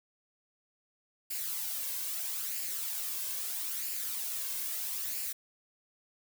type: noise with flanger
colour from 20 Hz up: blue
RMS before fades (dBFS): -36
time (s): 1.3-5.33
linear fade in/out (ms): 10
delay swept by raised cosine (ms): 0.41 to 1.91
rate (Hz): 0.77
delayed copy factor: +0.5
effects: none